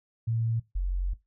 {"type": "tone pair in turn", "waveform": "sine", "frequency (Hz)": [114.1, 45.28], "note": ["A#2", "F#1"], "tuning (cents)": [-37, -37], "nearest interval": "octave + major third", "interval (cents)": 1600, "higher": "first", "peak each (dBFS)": -25, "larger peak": "neither", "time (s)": [[0.27, 0.6], [0.75, 1.14]], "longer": "second", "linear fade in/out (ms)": 10, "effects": ["noise-tail reverb RT60 0.2 s tail -18 dB re dry"]}